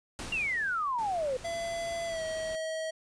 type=noise with exponential decay; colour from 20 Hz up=pink; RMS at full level=-38 dBFS; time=0.19-1.48 s; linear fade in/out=0 ms; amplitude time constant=280 ms
type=exponential sweep; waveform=sine; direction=down; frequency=2830 to 493.9 Hz; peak=-28 dBFS; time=0.32-1.37 s; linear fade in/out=5 ms
type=noise; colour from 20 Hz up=pink; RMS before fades=-47 dBFS; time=0.98-2.56 s; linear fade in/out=10 ms
type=tone with pitch glide; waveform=square; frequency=674 to 639.1 Hz; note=E5 to D#5; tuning=+38 to +46 cents; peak=-33 dBFS; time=1.44-2.91 s; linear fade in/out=10 ms; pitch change=-92 cents; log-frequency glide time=2.06-2.23 s
effects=resampled to 22050 Hz